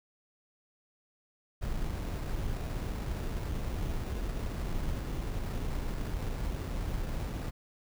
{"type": "noise with sample-and-hold", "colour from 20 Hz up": "brown", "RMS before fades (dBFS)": -34, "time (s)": [1.61, 7.51], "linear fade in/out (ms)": 20, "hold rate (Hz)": 3150, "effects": []}